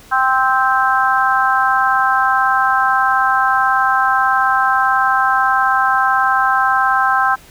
harmonic tone, 261.6 Hz, C4, in tune, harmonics 3 / 4 / 5 / 6, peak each -17 / -17 / -17 / -17 dBFS, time 0.11-7.36 s, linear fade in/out 20 ms, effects pink hiss -43 dBFS RMS until 7.5 s

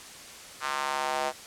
square tone with high-pass filter sweep, 70.5 Hz, C#2, 30 cents sharp, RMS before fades -30 dBFS, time 0.6-1.33 s, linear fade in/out 50 ms, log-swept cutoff 1200 to 660 Hz, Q 2.3, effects white hiss -45 dBFS RMS until 1.46 s + low-pass 9000 Hz 12 dB/octave

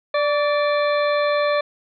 harmonic tone with a mistuned harmonic, 587.3 Hz, D5, in tune, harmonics 1 / 2 / 3 / 4 / 6 / 7, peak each -18 / -24 / -28 / -30 / -34 / -35 dBFS, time 0.14-1.61 s, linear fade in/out 5 ms, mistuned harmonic 2, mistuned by -39 cents, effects none

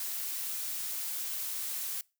blue noise, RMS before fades -36 dBFS, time 0-2.01 s, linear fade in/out 2 ms, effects noise-tail reverb RT60 0.3 s tail -24 dB re dry

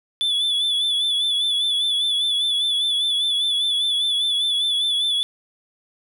triangle tone with vibrato, 3454 Hz, A7, 33 cents flat, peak -17 dBFS, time 0.21-5.23 s, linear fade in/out 0 ms, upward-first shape sine, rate 5 Hz, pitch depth 51 cents each way, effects none

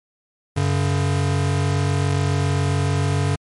square tone pair together, 94.64 / 141.8 Hz, F#2 / C#3, +40 / +40 cents, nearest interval perfect fifth, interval 700 cents, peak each -21 dBFS, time 0.56-3.36 s, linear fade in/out 10 ms, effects MP3 48 kbps

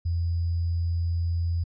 sine tone with sample-and-hold, 85 Hz, F2, 46 cents flat, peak -23 dBFS, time 0.05-1.64 s, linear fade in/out 10 ms, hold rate 4900 Hz, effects resampled to 16000 Hz

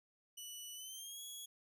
15% pulse tone with pitch glide, 2960 to 3342 Hz, F#7 to G#7, 0 to +10 cents, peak -40 dBFS, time 0.37-1.46 s, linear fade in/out 10 ms, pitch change +210 cents, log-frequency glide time 0.74-1.21 s, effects none

